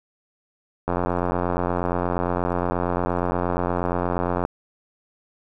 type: click train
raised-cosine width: 1 ms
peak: -9 dBFS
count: 317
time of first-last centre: 0.88-4.451 s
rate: 88.5 Hz
effects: none